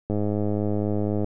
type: click train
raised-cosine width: 2 ms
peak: -13 dBFS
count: 120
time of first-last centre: 0.1-1.244 s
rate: 104 Hz
effects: none